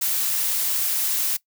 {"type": "noise", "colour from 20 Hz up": "blue", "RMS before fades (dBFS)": -23, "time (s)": [0.01, 1.37], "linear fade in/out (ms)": 10, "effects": ["noise-tail reverb RT60 0.1 s tail -20 dB re dry"]}